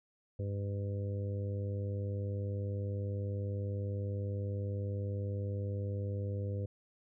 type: harmonic tone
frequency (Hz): 100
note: G2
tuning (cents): +35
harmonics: 1 / 2 / 3 / 4 / 5 / 6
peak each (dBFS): -34 / -46 / -49 / -48 / -44 / -56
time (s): 0.39-6.66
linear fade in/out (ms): 5
effects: none